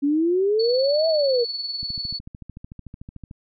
sine exponential two-way sweep, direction up then down, 277.2 to 659.3 to 461.9 Hz, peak -17 dBFS, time 0.02-1.45 s, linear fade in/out 20 ms, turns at 1.08 s
sine tone with tremolo, 4435 Hz, C#8, in tune, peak -24 dBFS, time 0.59-2.19 s, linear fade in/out 10 ms, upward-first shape sine, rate 20 Hz, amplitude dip 55%
click train, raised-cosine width 5 ms, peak -25 dBFS, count 21, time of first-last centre 1.83-3.311 s, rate 13.5 Hz
effects none

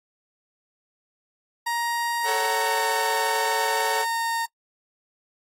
30% pulse tone with pitch glide, 940 to 920.1 Hz, A#5 to A#5, +14 to -23 cents, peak -21 dBFS, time 1.66-4.46 s, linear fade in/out 10 ms, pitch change -37 cents, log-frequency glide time 2.18-2.83 s
sawtooth chord, F# minor, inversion first, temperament equal with one note detuned, 440 / 554.4 / 749.5 Hz, A4 / C#5 / F#5, 0 / 0 / +22 cents, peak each -25 / -27 / -26 dBFS, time 2.24-4.06 s, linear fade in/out 50 ms
effects noise-tail reverb RT60 0.1 s tail -26 dB re dry + AAC 48 kbps

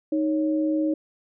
sine tone pair together, 311.1 / 554.3 Hz, D#4 / C#5, 0 / 0 cents, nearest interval minor seventh, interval 1000 cents, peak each -21 / -29 dBFS, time 0.12-0.94 s, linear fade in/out 5 ms, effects none

